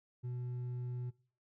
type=tone with hard clipping; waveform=sine; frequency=123.47 Hz; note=B2; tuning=in tune; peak=-39 dBFS; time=0.23-1.11 s; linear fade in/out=20 ms; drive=4 dB; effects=noise-tail reverb RT60 0.4 s tail -20 dB re dry